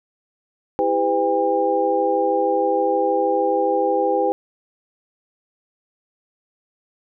sine tone cluster, 327.9 / 400.5 / 507 / 804 Hz, E4 / G4 / B4 / G5, -9 / +37 / +45 / +44 cents, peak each -25 / -23 / -20 / -21 dBFS, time 0.79-4.32 s, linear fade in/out 0 ms, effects none

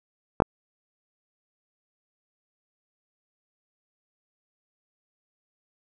clicks, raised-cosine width 1 ms, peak -4 dBFS, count 2, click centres 0.402 / 0.421 s, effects none

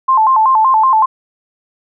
sine tone with vibrato, 960 Hz, B5, 49 cents flat, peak -7 dBFS, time 0.08-1.06 s, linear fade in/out 10 ms, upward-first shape square, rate 5.3 Hz, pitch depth 160 cents each way, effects none

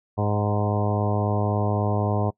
harmonic tone with a mistuned harmonic, 103.7 Hz, G#2, 2 cents flat, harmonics 1 / 2 / 3 / 4 / 5 / 6 / 7 / 8 / 9 / 10, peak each -23 / -29 / -33 / -31 / -33 / -31 / -31 / -37 / -34 / -37 dBFS, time 0.17-2.31 s, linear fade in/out 20 ms, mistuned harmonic 7, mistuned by +17 cents, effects noise-tail reverb RT60 0.1 s tail -23 dB re dry

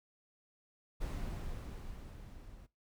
brown noise with level ramp, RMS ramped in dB -37 to -54 dBFS, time 1-2.67 s, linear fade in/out 20 ms, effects noise-tail reverb RT60 0.2 s tail -19 dB re dry

